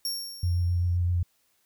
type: tone with exponential decay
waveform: sawtooth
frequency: 5520 Hz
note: F8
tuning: 21 cents flat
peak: -24 dBFS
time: 0.05-0.97 s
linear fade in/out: 2 ms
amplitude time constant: 200 ms
type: tone with vibrato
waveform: sine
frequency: 88 Hz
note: F2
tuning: 14 cents sharp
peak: -22 dBFS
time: 0.43-1.23 s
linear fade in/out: 5 ms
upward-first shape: sine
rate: 7.7 Hz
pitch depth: 18 cents each way
effects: white hiss -69 dBFS RMS until 1.65 s